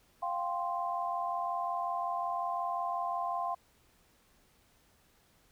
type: chord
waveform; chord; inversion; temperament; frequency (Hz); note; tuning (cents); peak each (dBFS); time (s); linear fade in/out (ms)
sine; F suspended second; none; equal; 698.5 / 784 / 1046.5; F5 / G5 / C6; 0 / 0 / 0; -35 / -38 / -35; 0.22-3.55; 10
effects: pink hiss -67 dBFS RMS until 5.51 s